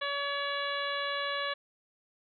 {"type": "harmonic tone", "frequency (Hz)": 567, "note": "C#5", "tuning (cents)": 39, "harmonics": [1, 2, 3, 4, 5, 6, 7], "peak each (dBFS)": [-37, -36, -36, -42, -42, -40, -42], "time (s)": [0.01, 1.54], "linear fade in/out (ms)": 10, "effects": []}